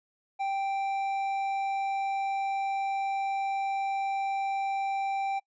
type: tone with hard clipping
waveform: sine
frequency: 784 Hz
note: G5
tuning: in tune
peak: -29 dBFS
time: 0.39-5.4 s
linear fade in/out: 20 ms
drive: 6 dB
effects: noise-tail reverb RT60 0.1 s tail -25 dB re dry + resampled to 16000 Hz